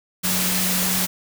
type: tone in noise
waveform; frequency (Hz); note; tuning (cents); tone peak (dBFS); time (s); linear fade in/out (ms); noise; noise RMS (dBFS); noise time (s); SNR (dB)
sine; 183.7; F#3; -12; -26; 0.23-1.07; 20; white; -22; 0.23-1.07; -7
effects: none